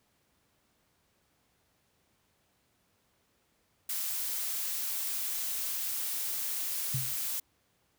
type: noise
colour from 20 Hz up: blue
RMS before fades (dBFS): -34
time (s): 3.89-7.4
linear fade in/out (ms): 5
type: tone with exponential decay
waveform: sine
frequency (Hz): 130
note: C3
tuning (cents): -11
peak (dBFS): -27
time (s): 6.94-7.2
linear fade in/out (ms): 5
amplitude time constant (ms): 55
effects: pink hiss -72 dBFS RMS until 7.98 s + high-pass 60 Hz 12 dB/octave